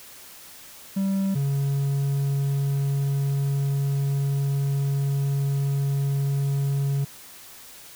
triangle tone pair in turn, 194.3 / 139.19 Hz, G3 / C#3, -15 / +7 cents, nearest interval tritone, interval 578 cents, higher first, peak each -19 dBFS, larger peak neither, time 0.96-1.35 / 1.35-7.05 s, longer second, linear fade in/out 10 ms, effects white hiss -45 dBFS RMS until 7.95 s

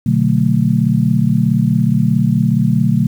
sine chord, B minor seventh, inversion none, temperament just, 123.47 / 148.16 / 185.21 / 222.2 Hz, B2 / D3 / F#3 / A3, 0 / +16 / +2 / +17 cents, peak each -16 dBFS, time 0.06-3.07 s, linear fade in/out 5 ms, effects 7-bit

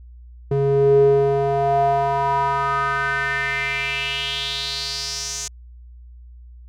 square tone with band-pass filter sweep, 138.7 Hz, C#3, 1 cent sharp, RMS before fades -20 dBFS, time 0.51-5.48 s, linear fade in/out 5 ms, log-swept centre 310 to 6600 Hz, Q 4.6, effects added 60 Hz sine -39 dBFS peak until 6.68 s

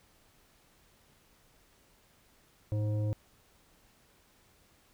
sine tone with frequency modulation, 107.2 Hz, A2, 45 cents flat, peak -28 dBFS, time 2.72-3.13 s, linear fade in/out 0 ms, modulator 421 Hz, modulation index 0.44, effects pink hiss -65 dBFS RMS until 4.93 s

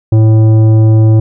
triangle tone with tanh clipping, 110 Hz, A2, in tune, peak -5 dBFS, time 0.12-1.2 s, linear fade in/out 5 ms, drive 15 dB, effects none

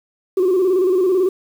sine tone with vibrato, 370 Hz, F#4, in tune, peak -11 dBFS, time 0.37-1.29 s, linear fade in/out 5 ms, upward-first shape square, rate 18 Hz, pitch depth 63 cents each way, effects tanh soft clip ceiling -10 dBFS + 7-bit

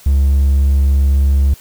triangle tone, 69.1 Hz, C#2, 5 cents flat, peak -6 dBFS, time 0.06-1.54 s, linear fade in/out 5 ms, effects tanh soft clip ceiling -2 dBFS + white hiss -42 dBFS RMS until 1.6 s

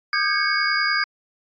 sine tone cluster, 1215 / 1574 / 1644 / 2211 / 4867 Hz, D#6 / G6 / G#6 / C#7 / D#8, -42 / +7 / -18 / -5 / -39 cents, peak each -25 dBFS, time 0.13-1.04 s, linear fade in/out 2 ms, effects AAC 48 kbps

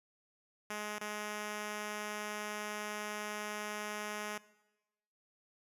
5% pulse tone with dropouts, 210 Hz, G#3, 19 cents sharp, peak -27 dBFS, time 0.7-4.38 s, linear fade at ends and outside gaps 5 ms, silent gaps 0.986-1.01 s, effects noise-tail reverb RT60 1.0 s tail -19 dB re dry + resampled to 32000 Hz

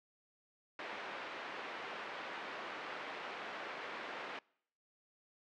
white band-pass noise, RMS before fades -45 dBFS, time 0.79-4.39 s, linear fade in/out 2 ms, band 330 to 2000 Hz, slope 12 dB/octave, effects noise-tail reverb RT60 0.7 s tail -26 dB re dry + low-pass 4000 Hz 12 dB/octave

